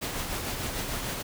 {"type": "noise with tremolo", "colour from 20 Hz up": "pink", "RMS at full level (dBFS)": -31, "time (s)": [0.01, 1.23], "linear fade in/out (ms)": 20, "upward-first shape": "triangle", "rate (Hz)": 6.7, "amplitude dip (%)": 40, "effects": []}